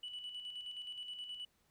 sine tone with tremolo, 2960 Hz, F#7, in tune, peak -40 dBFS, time 0.03-1.45 s, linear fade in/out 5 ms, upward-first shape square, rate 9.5 Hz, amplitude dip 50%, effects tanh soft clip ceiling -39 dBFS + pink hiss -75 dBFS RMS until 1.7 s

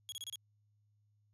sawtooth tone bursts, 3322 Hz, G#7, in tune, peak -38 dBFS, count 5, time 0.09-0.357 s, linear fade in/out 0 ms, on 31 ms, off 28 ms, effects added 104 Hz sine -70 dBFS peak until 1.33 s + resampled to 32000 Hz

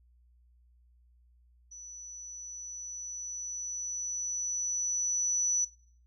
sine tone with level ramp, 5940 Hz, F#8, 6 cents sharp, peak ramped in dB -45 to -26 dBFS, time 1.71-5.65 s, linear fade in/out 10 ms, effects noise-tail reverb RT60 0.5 s tail -18 dB re dry + added 60 Hz sine -60 dBFS peak until 6.06 s

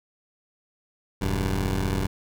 15% pulse tone pair together, 40.3 / 95.9 Hz, E1 / G2, -38 / -37 cents, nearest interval octave + minor third, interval 1501 cents, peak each -20 dBFS, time 1.21-2.07 s, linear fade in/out 10 ms, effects none

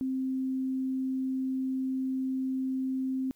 sine tone, 262.1 Hz, C4, 3 cents sharp, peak -28 dBFS, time 0.01-3.31 s, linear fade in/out 0 ms, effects white hiss -69 dBFS RMS until 3.35 s

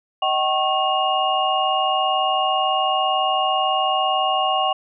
sine tone cluster, 622 / 760 / 1094 / 2841 Hz, D#5 / F#5 / C#6 / F7, -1 / +46 / -23 / +29 cents, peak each -26 / -20 / -23 / -24 dBFS, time 0.22-4.73 s, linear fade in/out 5 ms, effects none

